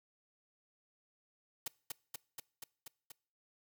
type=noise with echo; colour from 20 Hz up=white; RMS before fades=-38 dBFS; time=1.66-1.68 s; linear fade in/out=5 ms; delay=240 ms; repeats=6; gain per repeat=-2 dB; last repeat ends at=3.12 s; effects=noise-tail reverb RT60 0.5 s tail -24 dB re dry